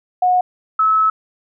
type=tone pair in turn; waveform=sine; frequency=728 / 1297.1 Hz; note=F#5 / E6; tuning=-28 / -28 cents; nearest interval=minor seventh; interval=1000 cents; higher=second; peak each=-11 dBFS; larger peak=neither; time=0.22-0.41 / 0.79-1.1 s; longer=second; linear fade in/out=5 ms; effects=none